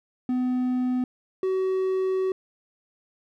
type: tone pair in turn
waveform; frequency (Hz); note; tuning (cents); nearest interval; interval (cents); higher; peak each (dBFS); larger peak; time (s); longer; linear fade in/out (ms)
triangle; 251.8 / 377.3; B3 / F#4; +34 / +34; perfect fifth; 700; second; -20; neither; 0.29-1.04 / 1.43-2.32; second; 2
effects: none